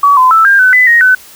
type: tone with pitch steps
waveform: sine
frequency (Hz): 1136 / 1021 / 1320 / 1600 / 1510 / 2004 / 1874 / 1510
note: C#6 / C6 / E6 / G6 / F#6 / B6 / A#6 / F#6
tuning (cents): +42 / -43 / +2 / +35 / +35 / +25 / +9 / +35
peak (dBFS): -3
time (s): 0.03-1.15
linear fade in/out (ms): 5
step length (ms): 140
effects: white hiss -36 dBFS RMS until 1.35 s